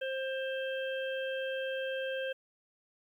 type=harmonic tone; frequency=529 Hz; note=C5; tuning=19 cents sharp; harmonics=1 / 3 / 5 / 6; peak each=-34 / -40 / -45 / -45 dBFS; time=0.01-2.33 s; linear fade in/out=10 ms; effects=11-bit